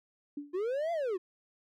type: tone with exponential decay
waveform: sine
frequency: 289.2 Hz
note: D4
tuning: 27 cents flat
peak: -33 dBFS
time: 0.37-0.6 s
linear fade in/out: 5 ms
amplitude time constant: 48 ms
type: linear two-way sweep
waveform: triangle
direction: up then down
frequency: 341.8 to 695 to 341.8 Hz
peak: -28 dBFS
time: 0.53-1.18 s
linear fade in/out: 20 ms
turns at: 0.92 s
effects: none